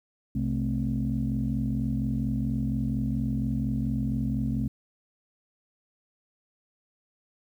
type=tone cluster; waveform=sine; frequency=63.7 / 130.8 / 216.4 / 260.7 Hz; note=C2 / C3 / A3 / C4; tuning=-46 / 0 / -29 / -6 cents; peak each=-32 / -29 / -29 / -31 dBFS; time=0.35-4.68 s; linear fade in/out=5 ms; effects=tanh soft clip ceiling -17 dBFS + 10-bit